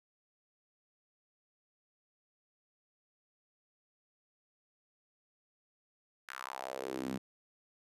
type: tone with high-pass filter sweep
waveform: sawtooth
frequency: 65.5 Hz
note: C2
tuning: 2 cents sharp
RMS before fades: -41 dBFS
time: 6.28-7.18 s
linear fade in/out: 10 ms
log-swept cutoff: 1600 to 200 Hz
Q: 3.2
effects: resampled to 32000 Hz